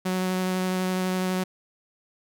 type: tone with vibrato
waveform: sawtooth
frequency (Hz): 185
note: F#3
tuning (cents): 0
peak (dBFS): -20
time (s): 0.05-1.44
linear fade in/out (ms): 10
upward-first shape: sine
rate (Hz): 12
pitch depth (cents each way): 9
effects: none